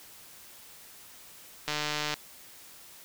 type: click train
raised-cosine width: 0.2 ms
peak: -13 dBFS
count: 70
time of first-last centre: 1.68-2.14 s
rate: 150 Hz
effects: white hiss -51 dBFS RMS until 3.04 s